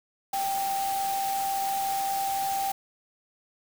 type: tone in noise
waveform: sine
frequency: 784 Hz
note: G5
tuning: in tune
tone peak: -26 dBFS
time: 0.33-2.72 s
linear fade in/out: 5 ms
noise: white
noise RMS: -36 dBFS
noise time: 0.33-2.72 s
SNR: +7 dB
effects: none